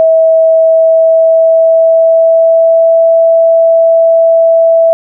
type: tone with pitch glide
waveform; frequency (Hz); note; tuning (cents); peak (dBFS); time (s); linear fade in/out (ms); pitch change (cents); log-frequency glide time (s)
sine; 648 to 659.3; E5 to E5; -30 to 0; -3; 0-4.93; 0; +30; 0.42-3.06
effects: none